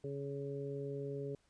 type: harmonic tone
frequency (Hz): 140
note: C#3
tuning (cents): +18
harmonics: 1 / 2 / 3 / 4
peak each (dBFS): -43 / -48 / -41 / -50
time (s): 0.04-1.35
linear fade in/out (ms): 2
effects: pink hiss -74 dBFS RMS until 1.49 s + resampled to 22050 Hz